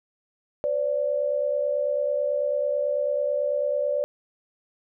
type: tone pair together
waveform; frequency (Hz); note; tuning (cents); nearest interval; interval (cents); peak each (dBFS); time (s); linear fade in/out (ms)
sine; 511 / 580.1; C5 / D5; -41 / -21; major second; 220; -28 / -23; 0.64-4.04; 0
effects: none